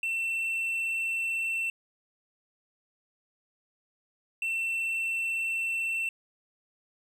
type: tone pair in turn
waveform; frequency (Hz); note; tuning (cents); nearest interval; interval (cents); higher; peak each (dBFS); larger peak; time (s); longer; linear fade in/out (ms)
triangle; 2691 / 2691; E7 / E7; +35 / +35; unison; 0; neither; -26; neither; 0.03-1.7 / 4.42-6.09; neither; 2
effects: none